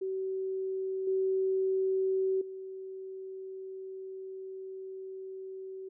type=tone with level steps; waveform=sine; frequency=380.6 Hz; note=F#4; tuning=49 cents sharp; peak=-31 / -26 / -39 dBFS; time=0.01-5.89 s; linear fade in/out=10 ms; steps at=1.07 / 2.41 s; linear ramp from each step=5 ms; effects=none